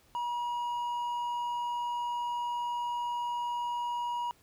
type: tone with hard clipping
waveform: triangle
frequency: 960 Hz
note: B5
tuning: 49 cents flat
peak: -32 dBFS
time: 0.15-4.31 s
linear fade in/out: 0 ms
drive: 7 dB
effects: pink hiss -64 dBFS RMS until 4.42 s